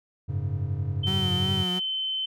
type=chord; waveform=triangle; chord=F# suspended second; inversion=none; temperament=equal; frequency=92.5 / 103.83 / 138.59 Hz; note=F#2 / G#2 / C#3; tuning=0 / 0 / 0 cents; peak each=-28 / -28 / -29 dBFS; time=0.28-1.64 s; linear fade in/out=20 ms
type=tone with pitch glide; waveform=sine; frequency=3090 to 3070 Hz; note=G7 to G7; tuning=-26 to -37 cents; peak=-26 dBFS; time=1.03-2.26 s; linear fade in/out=10 ms; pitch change=-11 cents; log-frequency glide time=1.35-1.8 s
type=tone with vibrato; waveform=35% pulse; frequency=185.5 Hz; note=F#3; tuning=5 cents sharp; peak=-27 dBFS; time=1.06-1.8 s; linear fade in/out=20 ms; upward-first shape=triangle; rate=2.7 Hz; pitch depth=60 cents each way
effects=none